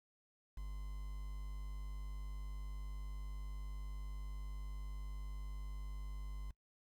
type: tone with quantisation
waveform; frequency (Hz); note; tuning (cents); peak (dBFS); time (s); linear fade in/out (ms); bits
triangle; 50; G1; +35; -40; 0.57-6.51; 5; 10
effects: noise-tail reverb RT60 0.1 s tail -22 dB re dry